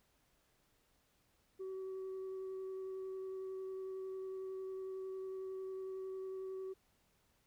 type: tone with vibrato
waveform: sine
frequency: 379.6 Hz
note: F#4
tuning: 44 cents sharp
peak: -39 dBFS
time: 1.59-6.74 s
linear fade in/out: 20 ms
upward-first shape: sine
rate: 11 Hz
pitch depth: 9 cents each way
effects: tanh soft clip ceiling -40 dBFS + pink hiss -75 dBFS RMS until 7.46 s